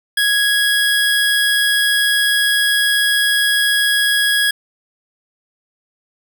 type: tone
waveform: 25% pulse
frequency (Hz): 1661.2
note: G#6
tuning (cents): 0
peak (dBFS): -9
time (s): 0.17-4.51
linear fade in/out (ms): 5
effects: none

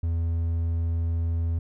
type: tone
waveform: triangle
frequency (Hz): 83.3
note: E2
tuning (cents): +19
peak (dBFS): -21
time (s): 0.03-1.59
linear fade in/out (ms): 5
effects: none

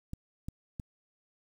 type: clicks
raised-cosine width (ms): 5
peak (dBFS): -25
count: 3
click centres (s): 0.134 / 0.485 / 0.798
effects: 9-bit

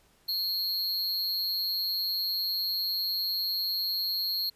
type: tone with amplitude modulation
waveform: square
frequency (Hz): 4270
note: C8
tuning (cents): +34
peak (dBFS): -25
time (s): 0.28-4.5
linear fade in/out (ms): 10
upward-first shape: sine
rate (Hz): 190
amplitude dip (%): 70
effects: pink hiss -64 dBFS RMS until 4.55 s + resampled to 32000 Hz

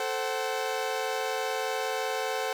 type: chord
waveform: sawtooth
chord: F# diminished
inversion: first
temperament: equal with one note detuned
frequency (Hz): 440 / 523.3 / 755.1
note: A4 / C5 / F#5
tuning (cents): 0 / 0 / +35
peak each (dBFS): -29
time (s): 0-2.53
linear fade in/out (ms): 2
effects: low-pass 8000 Hz 12 dB/octave + 8-bit

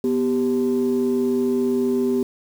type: tone pair together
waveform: sine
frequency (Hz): 246.9 / 392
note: B3 / G4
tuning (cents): 0 / 0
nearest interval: minor sixth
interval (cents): 800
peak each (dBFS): -19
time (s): 0.04-2.23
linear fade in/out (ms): 2
effects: tanh soft clip ceiling -13 dBFS + 7-bit

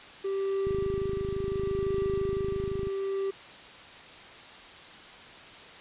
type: tone with tremolo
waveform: triangle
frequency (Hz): 390.3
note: G4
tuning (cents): -8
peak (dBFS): -24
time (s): 0.24-3.31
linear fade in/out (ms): 10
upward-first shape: triangle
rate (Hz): 0.7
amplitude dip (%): 45
type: click train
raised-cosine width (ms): 5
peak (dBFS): -23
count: 58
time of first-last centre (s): 0.67-2.871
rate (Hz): 25.9
effects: white hiss -47 dBFS RMS until 5.8 s + resampled to 8000 Hz

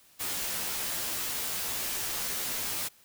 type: noise with comb filter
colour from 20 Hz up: white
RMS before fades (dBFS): -33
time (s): 0.19-2.89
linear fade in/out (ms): 20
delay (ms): 14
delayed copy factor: -0.6
effects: white hiss -60 dBFS RMS until 3.04 s

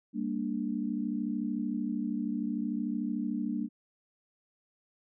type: chord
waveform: sine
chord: G minor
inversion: none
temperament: equal with one note detuned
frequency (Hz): 199.88 / 233.1 / 293.7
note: G3 / Bb3 / D4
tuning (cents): +34 / 0 / 0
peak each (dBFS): -35 / -33 / -35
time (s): 0.13-3.69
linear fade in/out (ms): 50
effects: none

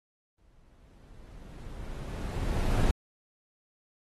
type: noise with exponential growth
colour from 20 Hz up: brown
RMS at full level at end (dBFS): -23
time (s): 0.38-2.91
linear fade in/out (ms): 2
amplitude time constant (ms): 550
effects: AAC 32 kbps

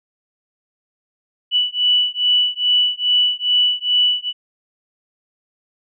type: beating tone pair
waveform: sine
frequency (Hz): 2960 / 2962.4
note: F#7 / F#7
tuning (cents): 0 / +1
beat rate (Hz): 2.4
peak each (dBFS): -17 / -17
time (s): 1.51-4.33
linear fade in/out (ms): 50
effects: none

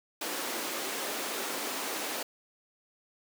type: high-pass noise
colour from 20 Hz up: pink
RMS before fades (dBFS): -35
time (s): 0.21-2.23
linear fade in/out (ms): 5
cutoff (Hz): 280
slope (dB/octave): 24
effects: none

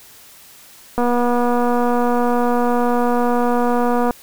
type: click train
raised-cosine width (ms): 1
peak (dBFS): -6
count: 758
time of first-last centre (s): 0.98-4.108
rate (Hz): 242
effects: white hiss -44 dBFS RMS until 4.22 s

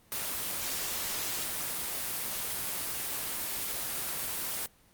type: noise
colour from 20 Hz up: white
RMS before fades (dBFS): -34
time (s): 0.12-4.66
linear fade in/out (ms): 0
effects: pink hiss -62 dBFS RMS until 4.93 s + Opus 24 kbps

